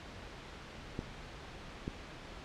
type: clicks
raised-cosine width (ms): 3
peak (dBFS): -23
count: 2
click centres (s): 0.991 / 1.879
effects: pink hiss -48 dBFS RMS until 2.44 s + low-pass 4000 Hz 12 dB/octave